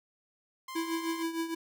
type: tone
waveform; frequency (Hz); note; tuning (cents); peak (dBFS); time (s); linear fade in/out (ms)
sawtooth; 1046.5; C6; 0; -36; 0.68-1.23; 5
type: tone with tremolo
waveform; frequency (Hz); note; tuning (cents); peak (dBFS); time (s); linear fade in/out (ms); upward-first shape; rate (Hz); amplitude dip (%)
square; 329.6; E4; 0; -29; 0.75-1.55; 10; triangle; 6.5; 75
effects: none